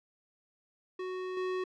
square tone with level steps, 370 Hz, F#4, in tune, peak -36 / -32 dBFS, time 0.99-1.64 s, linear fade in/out 5 ms, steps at 1.37 s, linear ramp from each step 2 ms, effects low-pass 3000 Hz 12 dB/octave

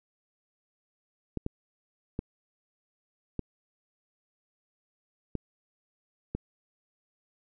clicks, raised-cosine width 3 ms, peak -18 dBFS, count 6, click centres 1.373 / 1.464 / 2.191 / 3.393 / 5.353 / 6.35 s, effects none

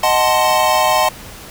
square chord, D# diminished seventh, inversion none, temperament equal with one note detuned, 622.3 / 746.9 / 880 / 1046.5 Hz, D#5 / F#5 / A5 / C6, 0 / +16 / 0 / 0 cents, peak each -18 dBFS, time 0.03-1.09 s, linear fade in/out 5 ms, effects pink hiss -35 dBFS RMS until 1.5 s

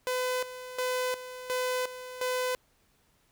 sawtooth tone with tremolo, 505 Hz, B4, 39 cents sharp, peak -24 dBFS, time 0.07-2.55 s, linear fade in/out 0 ms, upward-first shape square, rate 1.4 Hz, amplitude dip 75%, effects pink hiss -68 dBFS RMS until 3.31 s

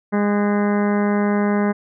harmonic tone with a mistuned harmonic, 205.1 Hz, G#3, 21 cents flat, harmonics 1 / 2 / 3 / 4 / 5 / 6 / 7 / 8 / 9 / 10, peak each -17 / -23 / -27 / -29 / -31 / -33 / -34 / -35 / -36 / -37 dBFS, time 0.12-1.73 s, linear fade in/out 20 ms, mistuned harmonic 7, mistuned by +57 cents, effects none

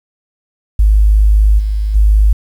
sine tone with level steps, 52 Hz, G#1, 3 cents sharp, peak -5 / -12 / -5 dBFS, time 0.79-2.33 s, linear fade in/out 5 ms, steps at 1.58 / 1.94 s, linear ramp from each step 20 ms, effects 7-bit

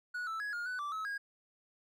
triangle tone with pitch steps, 1464 / 1320 / 1673 / 1422 / 1494 / 1167 / 1290 / 1635 Hz, F#6 / E6 / G#6 / F6 / F#6 / D6 / E6 / G#6, -19 / +2 / +12 / +31 / +16 / -11 / -38 / -28 cents, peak -34 dBFS, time 0.14-1.18 s, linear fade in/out 10 ms, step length 130 ms, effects none

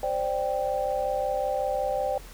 sine chord, C suspended second, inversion none, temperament just, 523.3 / 588.7 / 784.9 Hz, C5 / D5 / G5, 0 / +4 / +2 cents, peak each -29 dBFS, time 0.03-2.18 s, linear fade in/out 2 ms, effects added 43 Hz sine -44 dBFS peak until 2.33 s + pink hiss -48 dBFS RMS until 2.33 s

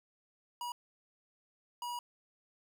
square tone bursts at uneven times, 965 Hz, B5, 40 cents flat, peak -38 dBFS, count 2, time 0.61-0.72 / 1.82-1.99 s, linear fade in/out 2 ms, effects none

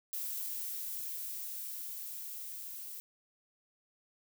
violet noise with level ramp, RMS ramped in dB -38 to -45 dBFS, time 0.13-3 s, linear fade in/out 0 ms, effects none

